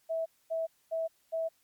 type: tone bursts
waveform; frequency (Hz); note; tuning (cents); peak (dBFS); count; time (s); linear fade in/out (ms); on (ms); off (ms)
sine; 652; E5; -19; -29; 4; 0.09-1.49; 20; 170; 240
effects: white hiss -70 dBFS RMS until 1.63 s + MP3 96 kbps